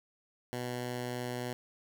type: tone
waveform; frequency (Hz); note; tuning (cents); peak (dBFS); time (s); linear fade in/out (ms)
10% pulse; 123.47; B2; 0; -27; 0.53-1.53; 0
effects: none